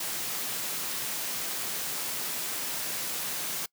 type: high-pass noise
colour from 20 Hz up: white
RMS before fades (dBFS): -33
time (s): 0-3.66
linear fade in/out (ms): 5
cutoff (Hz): 110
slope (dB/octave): 48
effects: noise-tail reverb RT60 0.1 s tail -24 dB re dry